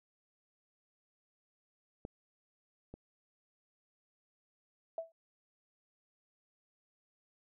clicks, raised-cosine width 2 ms, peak -28 / -34 dBFS, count 2, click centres 2.051 / 2.94 s
sine tone with exponential decay, 657 Hz, E5, 6 cents flat, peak -32 dBFS, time 4.98-5.12 s, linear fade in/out 2 ms, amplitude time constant 30 ms
effects none

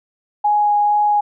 sine tone with vibrato, 830.6 Hz, G#5, in tune, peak -12 dBFS, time 0.44-1.21 s, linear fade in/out 10 ms, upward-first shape sine, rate 2.2 Hz, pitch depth 8 cents each way, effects none

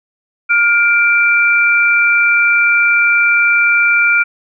sine tone pair together, 1413 / 2350 Hz, F6 / D7, +20 / +1 cents, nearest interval major sixth, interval 881 cents, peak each -11 dBFS, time 0.49-4.24 s, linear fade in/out 20 ms, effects none

